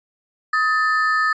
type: ring-modulated tone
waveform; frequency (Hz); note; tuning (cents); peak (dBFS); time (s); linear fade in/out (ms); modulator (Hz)
triangle; 1517; F#6; +43; -11; 0.53-1.33; 5; 254
effects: resampled to 16000 Hz